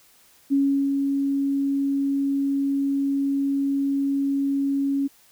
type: tone with ADSR envelope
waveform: sine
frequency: 277.2 Hz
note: C#4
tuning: in tune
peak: -16 dBFS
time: 0.5-5.08 s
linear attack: 27 ms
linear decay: 370 ms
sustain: -4 dB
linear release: 18 ms
effects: white hiss -56 dBFS RMS until 5.31 s